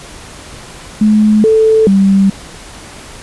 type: tone with pitch steps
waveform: sine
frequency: 213.4 / 440.3 / 195.1 Hz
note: G#3 / A4 / G3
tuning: +47 / +1 / -8 cents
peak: -5 dBFS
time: 1.01-2.3 s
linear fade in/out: 5 ms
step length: 430 ms
effects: pink hiss -32 dBFS RMS until 3.22 s + resampled to 24000 Hz